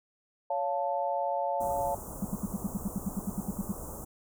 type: chord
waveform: sine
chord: Db augmented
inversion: none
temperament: equal with one note detuned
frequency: 560.8 / 698.5 / 880 Hz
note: Db5 / F5 / A5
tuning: +20 / 0 / 0 cents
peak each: -32 dBFS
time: 0.5-1.95 s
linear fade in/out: 5 ms
type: band-stop noise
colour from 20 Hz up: pink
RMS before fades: -41 dBFS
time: 1.6-4.05 s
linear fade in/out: 10 ms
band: 1200 to 6800 Hz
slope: 48 dB/octave
type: tone bursts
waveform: sine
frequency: 196 Hz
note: G3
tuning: in tune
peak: -27 dBFS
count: 15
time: 2.22-3.72 s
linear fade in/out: 5 ms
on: 30 ms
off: 75 ms
effects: none